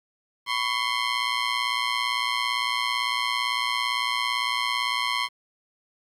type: ring-modulated tone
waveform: 15% pulse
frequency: 1054 Hz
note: C6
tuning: 12 cents sharp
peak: -14 dBFS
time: 0.46-5.29 s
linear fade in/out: 50 ms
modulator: 58.9 Hz
effects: low-pass 7000 Hz 12 dB/octave + 9-bit